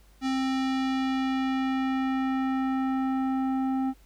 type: tone with low-pass filter sweep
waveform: square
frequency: 264.1 Hz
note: C4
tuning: 16 cents sharp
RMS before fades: -27 dBFS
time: 0.21-3.94 s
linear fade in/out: 50 ms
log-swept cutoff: 5500 to 840 Hz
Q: 1
effects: added 50 Hz sine -54 dBFS peak until 4.05 s + pink hiss -62 dBFS RMS until 4.05 s